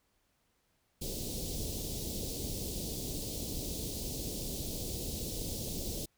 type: band-stop noise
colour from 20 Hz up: pink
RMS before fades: -38 dBFS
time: 1.01-6.06 s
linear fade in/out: 10 ms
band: 540 to 3800 Hz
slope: 24 dB/octave
effects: pink hiss -75 dBFS RMS until 6.17 s